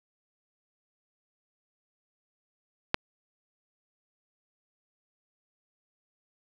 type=click; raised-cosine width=0.3 ms; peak=-6 dBFS; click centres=2.944 s; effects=none